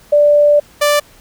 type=tone pair in turn; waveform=sine / sawtooth; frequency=587.3 / 587.3 Hz; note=D5 / D5; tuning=0 / 0 cents; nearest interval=unison; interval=0 cents; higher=neither; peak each=-6 dBFS; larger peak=neither; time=0.12-0.6 / 0.81-1 s; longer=first; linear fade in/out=10 ms; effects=pink hiss -45 dBFS RMS until 1.2 s